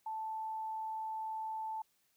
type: tone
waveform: sine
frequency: 879 Hz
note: A5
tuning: 2 cents flat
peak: -37 dBFS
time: 0.06-1.82 s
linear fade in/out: 5 ms
effects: white hiss -75 dBFS RMS until 2.16 s